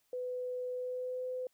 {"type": "tone with pitch glide", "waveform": "sine", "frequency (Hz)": [500, 507.3], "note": ["B4", "B4"], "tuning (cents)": [21, 46], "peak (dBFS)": -35, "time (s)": [0.13, 1.47], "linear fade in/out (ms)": 2, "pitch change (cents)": 25, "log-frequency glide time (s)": [0.72, 1.26], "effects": ["white hiss -75 dBFS RMS until 1.53 s"]}